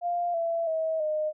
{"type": "tone with pitch steps", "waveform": "sine", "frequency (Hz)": [698.5, 669.3, 641.3, 614.4], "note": ["F5", "E5", "E5", "D#5"], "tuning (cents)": [0, 26, -48, -22], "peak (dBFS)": -25, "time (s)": [0.01, 1.33], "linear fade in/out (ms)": 50, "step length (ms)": 330, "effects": []}